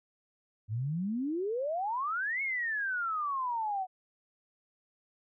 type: exponential two-way sweep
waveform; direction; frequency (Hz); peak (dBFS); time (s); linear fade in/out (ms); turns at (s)
sine; up then down; 101.3 to 2217 to 732; -30; 0.68-3.87; 50; 2.42
effects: none